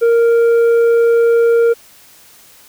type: tone with tanh clipping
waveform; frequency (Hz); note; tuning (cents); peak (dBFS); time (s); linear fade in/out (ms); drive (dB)
sine; 465.3; A#4; -3; -9; 0.01-1.74; 20; 5
effects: white hiss -44 dBFS RMS until 2.68 s